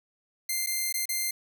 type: tone with dropouts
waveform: 5% pulse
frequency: 2093 Hz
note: C7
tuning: in tune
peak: -17 dBFS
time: 0.49-1.31 s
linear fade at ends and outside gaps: 5 ms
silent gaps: 0.663-0.67 / 0.926-0.94 / 1.056-1.09 s
effects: none